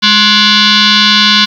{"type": "tone with frequency modulation", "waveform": "sine", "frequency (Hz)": 207.5, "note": "G#3", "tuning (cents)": -1, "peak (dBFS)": -4, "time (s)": [0.02, 1.46], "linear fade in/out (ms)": 20, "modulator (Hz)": 633, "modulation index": 7, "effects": ["7-bit"]}